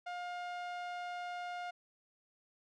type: tone with low-pass filter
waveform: sawtooth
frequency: 710 Hz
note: F5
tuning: 28 cents sharp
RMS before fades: -42 dBFS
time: 0.06-1.71 s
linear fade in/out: 10 ms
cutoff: 3400 Hz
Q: 0.52
effects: none